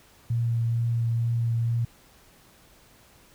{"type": "tone with vibrato", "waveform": "sine", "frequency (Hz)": 116.54, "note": "A#2", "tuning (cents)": 0, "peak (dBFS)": -22, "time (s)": [0.3, 1.85], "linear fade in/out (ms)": 5, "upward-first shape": "triangle", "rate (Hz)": 2.2, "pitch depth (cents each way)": 14, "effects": ["pink hiss -56 dBFS RMS until 3.34 s"]}